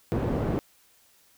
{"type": "low-pass noise", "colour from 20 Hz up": "white", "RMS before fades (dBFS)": -27, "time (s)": [0.12, 0.59], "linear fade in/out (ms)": 0, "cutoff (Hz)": 380, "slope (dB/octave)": 12, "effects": ["white hiss -61 dBFS RMS until 1.37 s"]}